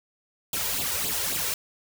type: noise with flanger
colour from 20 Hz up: white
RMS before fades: -28 dBFS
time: 0.53-1.54 s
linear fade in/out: 2 ms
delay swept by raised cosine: 0.25 to 2.15 ms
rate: 3.7 Hz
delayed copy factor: +0.75
effects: none